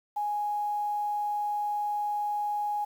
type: tone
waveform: sine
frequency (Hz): 830.6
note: G#5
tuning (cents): 0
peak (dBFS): -27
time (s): 0.16-2.85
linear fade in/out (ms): 10
effects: 9-bit